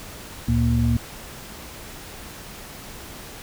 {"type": "tone cluster", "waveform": "sine", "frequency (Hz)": [71.6, 115.4, 234.9], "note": ["D2", "A#2", "A#3"], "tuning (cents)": [-43, -17, 13], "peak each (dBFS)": [-22, -20, -22], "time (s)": [0.48, 0.97], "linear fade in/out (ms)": 5, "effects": ["pink hiss -39 dBFS RMS until 3.42 s"]}